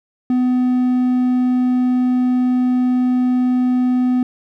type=tone; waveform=triangle; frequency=251 Hz; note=B3; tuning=28 cents sharp; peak=-11 dBFS; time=0.3-4.23 s; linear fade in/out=2 ms; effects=none